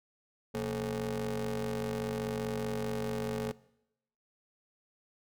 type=ring-modulated tone; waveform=30% pulse; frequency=100.7 Hz; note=G2; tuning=47 cents sharp; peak=-27 dBFS; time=0.54-3.52 s; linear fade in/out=10 ms; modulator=330 Hz; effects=noise-tail reverb RT60 0.8 s tail -20 dB re dry